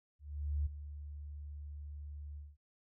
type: tone with ADSR envelope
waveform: sine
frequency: 73.2 Hz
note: D2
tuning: 5 cents flat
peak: -30 dBFS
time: 0.19-2.57 s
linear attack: 470 ms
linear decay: 12 ms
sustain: -13 dB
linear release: 200 ms
effects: none